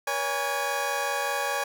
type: tone cluster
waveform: 20% pulse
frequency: 479.6 / 563 / 822 Hz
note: A#4 / C#5 / G#5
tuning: +49 / +27 / -18 cents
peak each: -30 / -25 / -24 dBFS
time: 0.07-1.64 s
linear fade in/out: 5 ms
effects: none